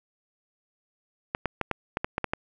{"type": "clicks", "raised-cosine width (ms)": 0.5, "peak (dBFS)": -11, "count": 9, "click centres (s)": [1.349, 1.457, 1.613, 1.713, 1.971, 2.045, 2.181, 2.243, 2.335], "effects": []}